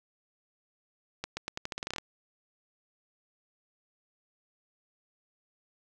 accelerating click train, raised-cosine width 0.2 ms, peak -17 dBFS, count 13, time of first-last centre 1.24-1.983 s, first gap 130 ms, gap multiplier 0.85, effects none

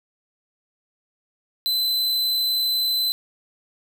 45% pulse tone, 4034 Hz, B7, 36 cents sharp, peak -19 dBFS, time 1.66-3.12 s, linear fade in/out 0 ms, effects none

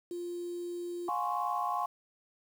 sine tone, 349.2 Hz, F4, in tune, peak -35 dBFS, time 0.11-1.09 s, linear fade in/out 2 ms
sine chord, Db major seventh, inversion first, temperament equal with one note detuned, 712.3 / 830.6 / 1046.5 / 1108.7 Hz, F5 / Ab5 / C6 / Db6, +34 / 0 / 0 / 0 cents, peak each -35 dBFS, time 1.08-1.86 s, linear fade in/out 5 ms
effects tanh soft clip ceiling -19 dBFS + 9-bit

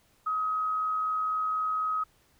sine tone with amplitude modulation, 1267 Hz, D#6, 31 cents sharp, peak -25 dBFS, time 0.26-2.04 s, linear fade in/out 10 ms, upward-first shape sine, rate 104 Hz, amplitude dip 25%, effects pink hiss -65 dBFS RMS until 2.39 s

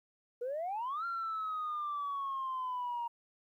sine exponential two-way sweep, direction up then down, 469.7 to 1387 to 936 Hz, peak -33 dBFS, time 0.41-3.08 s, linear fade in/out 10 ms, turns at 1.05 s, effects tanh soft clip ceiling -31 dBFS + 12-bit

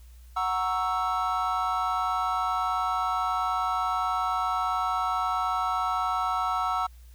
triangle chord, F# dominant seventh, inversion none, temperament equal, 740 / 932.3 / 1108.7 / 1318.5 Hz, F#5 / A#5 / C#6 / E6, 0 / 0 / 0 / 0 cents, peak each -28 / -31 / -31 / -26 dBFS, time 0.36-6.87 s, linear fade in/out 10 ms, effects added 60 Hz sine -46 dBFS peak until 7.14 s + white hiss -62 dBFS RMS until 7.14 s

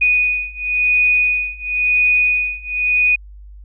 sine beating tone pair, 2477 / 2477.96 Hz, D#7 / D#7, -8 / -8 cents, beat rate 0.96 Hz, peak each -17 / -16 dBFS, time 0.01-3.16 s, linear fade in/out 10 ms, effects added 50 Hz sine -35 dBFS peak until 3.64 s

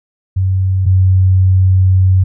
sine tone pair in turn, 94.4 / 93.64 Hz, F#2 / F#2, +35 / +21 cents, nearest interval unison, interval 14 cents, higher first, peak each -10 / -6 dBFS, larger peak second, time 0.36-0.86 / 0.86-2.24 s, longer second, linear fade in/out 10 ms, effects none

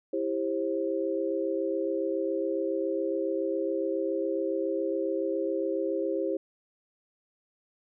sine tone cluster, 329.7 / 396.9 / 533 Hz, E4 / G4 / C5, 0 / +22 / +32 cents, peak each -31 dBFS, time 0.13-6.37 s, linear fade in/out 5 ms, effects none

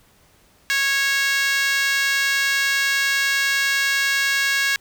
5% pulse tone with high-pass filter, 550 Hz, C#5, 14 cents flat, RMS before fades -20 dBFS, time 0.7-4.76 s, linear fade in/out 0 ms, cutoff 1700 Hz, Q 3.9, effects pink hiss -56 dBFS RMS until 4.8 s

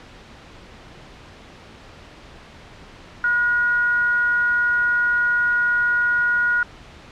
sine tone with frequency modulation, 1442 Hz, F#6, 45 cents flat, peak -16 dBFS, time 3.24-6.63 s, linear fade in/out 2 ms, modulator 457 Hz, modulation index 0.24, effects pink hiss -43 dBFS RMS until 7.11 s + low-pass 4000 Hz 12 dB/octave

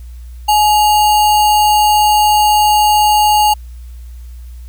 sine tone with sample-and-hold, 843 Hz, G#5, 26 cents sharp, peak -7 dBFS, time 0.48-3.54 s, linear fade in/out 10 ms, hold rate 3675 Hz, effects added 60 Hz sine -28 dBFS peak until 4.68 s + white hiss -51 dBFS RMS until 4.68 s

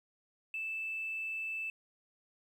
triangle tone, 2637 Hz, E7, in tune, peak -32 dBFS, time 0.54-1.7 s, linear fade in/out 2 ms, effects tanh soft clip ceiling -33 dBFS + 12-bit

